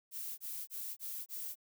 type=noise bursts; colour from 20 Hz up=violet; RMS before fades=-42 dBFS; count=5; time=0.11-1.556 s; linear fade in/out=50 ms; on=270 ms; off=24 ms; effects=none